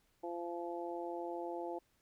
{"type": "harmonic tone", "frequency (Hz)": 172.1, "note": "F3", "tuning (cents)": -25, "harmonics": [2, 3, 4, 5], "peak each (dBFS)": [-42, -45, -45, -46], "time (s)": [0.23, 1.79], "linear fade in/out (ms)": 10, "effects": ["pink hiss -75 dBFS RMS until 2.01 s"]}